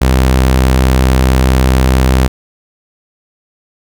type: tone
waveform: sawtooth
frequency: 64.6 Hz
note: C2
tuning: 21 cents flat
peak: -3 dBFS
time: 0.01-2.28 s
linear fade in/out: 10 ms
effects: none